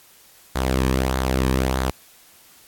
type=tone with flanger; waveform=sawtooth; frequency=65 Hz; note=C2; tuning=11 cents flat; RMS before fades=-21 dBFS; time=0.55-1.91 s; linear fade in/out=10 ms; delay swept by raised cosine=0.36 to 1.46 ms; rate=1.6 Hz; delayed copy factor=-0.5; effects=white hiss -51 dBFS RMS until 2.67 s + AAC 64 kbps